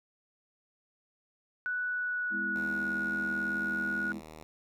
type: tone with pitch glide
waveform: sine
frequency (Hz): 1480 to 1452.9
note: F#6 to F#6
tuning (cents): 0 to -32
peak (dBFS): -30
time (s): 1.66-4.12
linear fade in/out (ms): 0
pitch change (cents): -32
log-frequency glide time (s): 1.84-2.95
type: chord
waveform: sine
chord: E major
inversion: first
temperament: equal with one note detuned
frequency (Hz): 204.6 / 246.9 / 329.6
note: G#3 / B3 / E4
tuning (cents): -26 / 0 / 0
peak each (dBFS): -39 / -43 / -42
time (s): 2.3-4.22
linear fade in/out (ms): 50
type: tone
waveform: 5% pulse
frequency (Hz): 78.3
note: D#2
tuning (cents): +11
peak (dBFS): -35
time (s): 2.56-4.43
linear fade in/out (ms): 0
effects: none